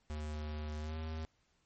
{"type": "tone with pitch glide", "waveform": "square", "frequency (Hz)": [76, 79.14], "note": ["D#2", "D#2"], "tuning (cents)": [-40, 30], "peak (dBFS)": -39, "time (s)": [0.1, 1.25], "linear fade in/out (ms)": 0, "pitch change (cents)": 70, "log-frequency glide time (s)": [0.79, 0.97], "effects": ["pink hiss -75 dBFS RMS until 1.65 s", "MP3 32 kbps"]}